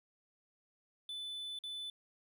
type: tone with dropouts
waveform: triangle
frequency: 3500 Hz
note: A7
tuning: 10 cents flat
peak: -39 dBFS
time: 1.09-1.9 s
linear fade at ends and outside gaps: 2 ms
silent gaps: 1.589-1.637 s
effects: none